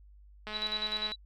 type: click train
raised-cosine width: 0.3 ms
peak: -24 dBFS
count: 139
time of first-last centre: 0.47-1.118 s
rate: 213 Hz
type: tone with tremolo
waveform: sine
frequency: 3932 Hz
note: B7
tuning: 8 cents flat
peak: -29 dBFS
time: 0.52-1.16 s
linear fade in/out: 50 ms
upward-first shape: square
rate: 10 Hz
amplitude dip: 75%
effects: added 50 Hz sine -52 dBFS peak until 1.25 s + MP3 96 kbps